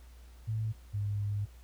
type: tone pair in turn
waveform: sine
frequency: 110 / 102.53 Hz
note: A2 / G#2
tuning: 0 / -22 cents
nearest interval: minor second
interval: 122 cents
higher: first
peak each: -30 / -30 dBFS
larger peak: neither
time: 0.47-0.73 / 0.93-1.46 s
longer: second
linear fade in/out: 20 ms
effects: added 60 Hz sine -50 dBFS peak until 1.63 s + pink hiss -63 dBFS RMS until 1.63 s